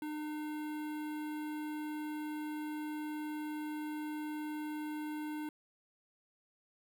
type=tone with notch filter; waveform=square; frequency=303.2 Hz; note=D#4; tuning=45 cents flat; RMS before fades=-40 dBFS; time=0.02-5.49 s; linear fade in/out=2 ms; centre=5700 Hz; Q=0.62; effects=none